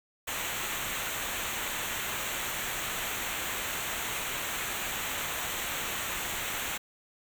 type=noise with comb filter; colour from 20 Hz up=pink; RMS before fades=-34 dBFS; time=0.27-6.78 s; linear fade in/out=10 ms; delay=0.2 ms; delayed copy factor=-0.75; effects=none